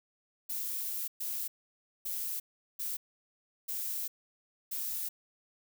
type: noise bursts at uneven times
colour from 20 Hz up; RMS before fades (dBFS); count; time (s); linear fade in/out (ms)
violet; -36; 6; 0.49-1.08 / 1.2-1.48 / 2.05-2.4 / 2.79-2.97 / 3.68-4.08 / 4.71-5.09; 10
effects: none